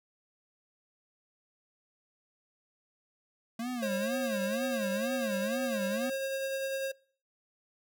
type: tone with vibrato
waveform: square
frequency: 221.9 Hz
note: A3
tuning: 15 cents sharp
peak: -34 dBFS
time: 3.59-6.1 s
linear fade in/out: 5 ms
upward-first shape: sine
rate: 2.1 Hz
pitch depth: 220 cents each way
type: tone with tremolo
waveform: square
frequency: 539 Hz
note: C#5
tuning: 49 cents flat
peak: -31 dBFS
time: 3.82-6.92 s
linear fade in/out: 10 ms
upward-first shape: sine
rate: 10 Hz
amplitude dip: 25%
effects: noise-tail reverb RT60 0.5 s tail -25 dB re dry